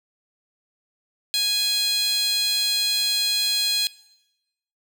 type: tone with high-pass filter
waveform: 15% pulse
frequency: 830.6 Hz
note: G#5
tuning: in tune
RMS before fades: -22 dBFS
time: 1.34-3.87 s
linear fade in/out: 0 ms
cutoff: 4200 Hz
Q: 4.4
effects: noise-tail reverb RT60 0.9 s tail -19 dB re dry